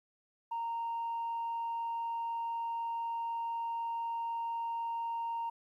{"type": "tone", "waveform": "sine", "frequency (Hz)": 926, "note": "A#5", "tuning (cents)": -12, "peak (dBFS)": -32, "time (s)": [0.51, 5.5], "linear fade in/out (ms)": 10, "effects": ["tanh soft clip ceiling -31 dBFS", "12-bit"]}